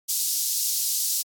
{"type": "high-pass noise", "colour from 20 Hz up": "pink", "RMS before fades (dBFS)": -25, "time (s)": [0.08, 1.23], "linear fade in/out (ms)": 20, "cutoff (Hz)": 4900, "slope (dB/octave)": 24, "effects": ["AAC 64 kbps"]}